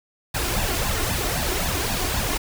pink noise with flanger, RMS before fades -24 dBFS, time 0.34-2.38 s, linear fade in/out 10 ms, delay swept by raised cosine 1.1 to 2.9 ms, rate 3.8 Hz, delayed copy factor +0.7, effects none

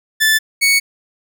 sawtooth tone pair in turn, 1754 / 2224 Hz, A6 / C#7, -6 / +5 cents, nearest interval major third, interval 411 cents, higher second, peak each -7 dBFS, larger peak neither, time 0.2-0.39 / 0.61-0.8 s, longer neither, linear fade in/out 20 ms, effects none

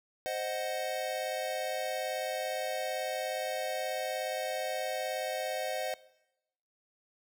square chord, C diminished, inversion none, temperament equal, 523.3 / 622.3 / 740 Hz, C5 / Eb5 / Gb5, 0 / 0 / 0 cents, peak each -38 / -37 / -38 dBFS, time 0.26-5.94 s, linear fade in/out 0 ms, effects noise-tail reverb RT60 0.9 s tail -20 dB re dry

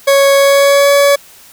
40% pulse tone with pitch glide, 554.4 to 565.7 Hz, C#5 to C#5, 0 to +35 cents, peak -5 dBFS, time 0.07-1.16 s, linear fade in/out 10 ms, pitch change +35 cents, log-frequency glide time 0.35-0.92 s, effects white hiss -40 dBFS RMS until 1.52 s

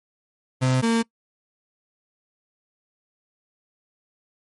35% pulse tone pair in turn, 129.1 / 229.1 Hz, C3 / A#3, -23 / -30 cents, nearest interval minor seventh, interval 993 cents, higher second, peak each -16 dBFS, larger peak neither, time 0.61-0.82 / 0.82-1.03 s, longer neither, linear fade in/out 20 ms, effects noise-tail reverb RT60 0.1 s tail -23 dB re dry + MP3 48 kbps

